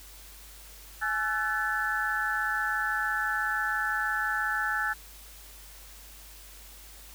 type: tone cluster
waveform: sine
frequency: 844 / 1338 / 1504 / 1741 Hz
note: G#5 / E6 / F#6 / A6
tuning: +28 / +25 / +28 / -19 cents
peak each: -35 / -33 / -31 / -30 dBFS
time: 1.01-4.94 s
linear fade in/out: 20 ms
effects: added 50 Hz sine -50 dBFS peak until 7.14 s + white hiss -50 dBFS RMS until 7.14 s